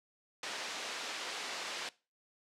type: band-pass noise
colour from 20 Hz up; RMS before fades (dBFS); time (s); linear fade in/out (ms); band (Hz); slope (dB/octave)
white; -41; 0.43-1.89; 2; 350 to 4500; 12
effects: noise-tail reverb RT60 0.3 s tail -20 dB re dry + low-pass 9000 Hz 12 dB/octave